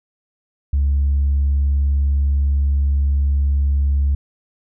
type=tone; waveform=sine; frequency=70.1 Hz; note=C#2; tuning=20 cents sharp; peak=-12 dBFS; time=0.73-4.15 s; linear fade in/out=5 ms; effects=tanh soft clip ceiling -11 dBFS